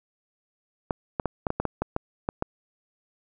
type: clicks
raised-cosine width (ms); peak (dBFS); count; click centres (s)
1; -11; 11; 0.908 / 1.198 / 1.257 / 1.468 / 1.504 / 1.6 / 1.653 / 1.82 / 1.964 / 2.289 / 2.424
effects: none